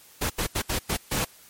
pink noise bursts at uneven times, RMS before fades -26 dBFS, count 6, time 0.21-0.3 / 0.38-0.47 / 0.55-0.62 / 0.69-0.79 / 0.89-0.97 / 1.11-1.25 s, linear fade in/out 10 ms, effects white hiss -52 dBFS RMS until 1.49 s + MP3 64 kbps

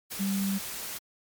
sine tone in noise, 196 Hz, G3, in tune, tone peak -26 dBFS, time 0.19-0.59 s, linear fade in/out 20 ms, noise white, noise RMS -37 dBFS, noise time 0.1-0.99 s, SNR +8 dB, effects MP3 96 kbps

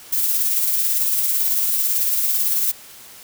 violet noise with tremolo, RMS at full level -18 dBFS, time 0.12-2.72 s, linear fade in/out 10 ms, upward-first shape sine, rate 18 Hz, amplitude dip 30%, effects white hiss -42 dBFS RMS until 3.23 s

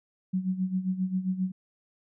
sine tone with tremolo, 186.3 Hz, F#3, 12 cents sharp, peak -23 dBFS, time 0.33-1.52 s, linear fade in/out 10 ms, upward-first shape sine, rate 7.5 Hz, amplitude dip 75%, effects none

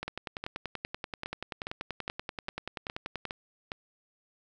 two click trains, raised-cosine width 0.3 ms, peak -19 / -19 dBFS, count 34 / 10, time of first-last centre 0.08-3.253 / 0.03-3.719 s, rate 10.4 / 2.44 Hz, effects none

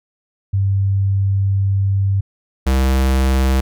sine / square tone pair in turn, 98 / 65.85 Hz, G2 / C2, 0 / +12 cents, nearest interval perfect fifth, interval 688 cents, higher first, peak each -13 dBFS, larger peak neither, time 0.53-2.21 / 2.66-3.61 s, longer first, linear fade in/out 10 ms, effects none

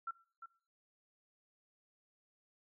sine tone with echo, 1352 Hz, E6, 43 cents sharp, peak -37 dBFS, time 0.07-0.11 s, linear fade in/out 5 ms, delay 350 ms, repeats 1, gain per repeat -10 dB, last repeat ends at 0.46 s, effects noise-tail reverb RT60 0.5 s tail -21 dB re dry

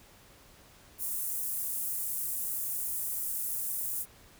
pink high-pass noise, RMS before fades -34 dBFS, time 0.98-4.06 s, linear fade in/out 50 ms, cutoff 9700 Hz, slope 24 dB/octave, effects pink hiss -57 dBFS RMS until 4.39 s

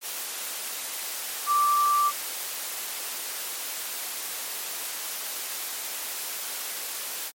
sine tone in noise, 1171 Hz, D6, 5 cents flat, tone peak -19 dBFS, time 1.46-2.12 s, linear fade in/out 50 ms, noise white, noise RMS -33 dBFS, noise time 0.01-7.32 s, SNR +11 dB, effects high-pass 400 Hz 12 dB/octave + MP3 64 kbps

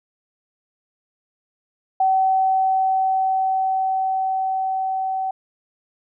sine tone with level ramp, 762 Hz, G5, 49 cents flat, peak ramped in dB -14 to -21 dBFS, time 2-5.31 s, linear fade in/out 5 ms, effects none

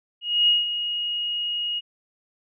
sine tone with ADSR envelope, 2878 Hz, F#7, 49 cents flat, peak -14 dBFS, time 0.21-1.81 s, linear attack 270 ms, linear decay 170 ms, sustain -10 dB, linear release 30 ms, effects none

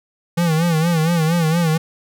square tone with vibrato, 164.81 Hz, E3, in tune, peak -15 dBFS, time 0.37-1.78 s, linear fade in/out 10 ms, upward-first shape sine, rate 4.3 Hz, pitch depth 97 cents each way, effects none

